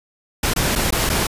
pink noise with dropouts, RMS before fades -19 dBFS, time 0.43-1.27 s, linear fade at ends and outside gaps 5 ms, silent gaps 0.537-0.561 / 0.754-0.758 / 0.907-0.923 / 1.093-1.098 s, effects resampled to 32000 Hz

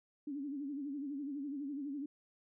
sine tone with vibrato, 282.8 Hz, C#4, 35 cents sharp, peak -38 dBFS, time 0.27-2.06 s, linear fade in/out 5 ms, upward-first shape sine, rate 12 Hz, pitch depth 99 cents each way, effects none

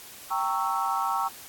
sine chord, G diminished seventh, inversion none, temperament equal with one note detuned, 784 / 921.1 / 1108.7 / 1318.5 Hz, G5 / Bb5 / Db6 / Fb6, 0 / -21 / 0 / 0 cents, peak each -30 dBFS, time 0.3-1.29 s, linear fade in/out 20 ms, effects white hiss -45 dBFS RMS until 1.48 s + AAC 64 kbps

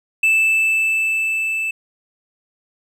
triangle tone with level ramp, 2637 Hz, E7, in tune, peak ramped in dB -10 to -18 dBFS, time 0.23-1.71 s, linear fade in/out 5 ms, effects none

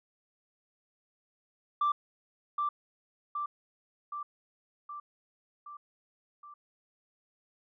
sine tone with echo, 1174.7 Hz, D6, in tune, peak -23 dBFS, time 1.81-1.92 s, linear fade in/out 5 ms, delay 770 ms, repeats 6, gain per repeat -4 dB, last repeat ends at 6.54 s, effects tanh soft clip ceiling -22 dBFS

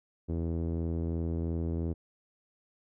sawtooth tone with low-pass filter, 82.9 Hz, E2, 10 cents sharp, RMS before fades -32 dBFS, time 0.28-1.94 s, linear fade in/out 20 ms, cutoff 380 Hz, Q 1.6, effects none

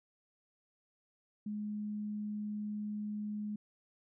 sine tone, 209.7 Hz, G#3, 17 cents sharp, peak -36 dBFS, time 1.46-3.56 s, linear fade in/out 5 ms, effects none

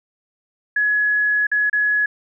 sine tone with dropouts, 1688 Hz, G#6, 28 cents sharp, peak -15 dBFS, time 0.76-2.06 s, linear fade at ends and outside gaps 5 ms, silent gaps 1.469-1.515 / 1.698-1.729 s, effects none

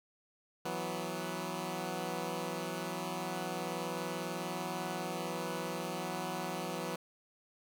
10% pulse chord, E suspended second, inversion none, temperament equal, 164.81 / 185 / 246.9 Hz, E3 / F#3 / B3, 0 / 0 / 0 cents, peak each -32 / -31 / -35 dBFS, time 0.65-6.96 s, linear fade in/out 5 ms, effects none

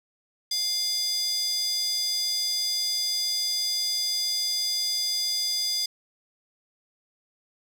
square tone with high-pass filter, 699 Hz, F5, 1 cent sharp, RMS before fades -27 dBFS, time 0.51-5.86 s, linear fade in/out 5 ms, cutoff 4600 Hz, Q 6.5, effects none

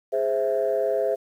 sine chord, Ab augmented, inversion none, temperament equal, 415.3 / 523.3 / 659.3 Hz, Ab4 / C5 / E5, 0 / 0 / 0 cents, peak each -25 / -24 / -24 dBFS, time 0.12-1.16 s, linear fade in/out 20 ms, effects tanh soft clip ceiling -14 dBFS + 9-bit

